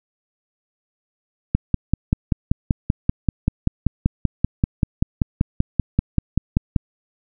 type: click train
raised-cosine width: 5 ms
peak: -3 dBFS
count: 28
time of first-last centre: 1.55-6.762 s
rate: 5.18 Hz
effects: none